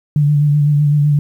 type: tone with vibrato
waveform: sine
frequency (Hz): 146.83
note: D3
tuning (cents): 0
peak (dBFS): -9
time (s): 0.16-1.19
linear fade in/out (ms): 2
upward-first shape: sine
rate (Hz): 7.9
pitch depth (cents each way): 32
effects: 8-bit